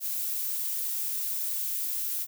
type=noise; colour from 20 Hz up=violet; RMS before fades=-31 dBFS; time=0-2.27 s; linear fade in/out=50 ms; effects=none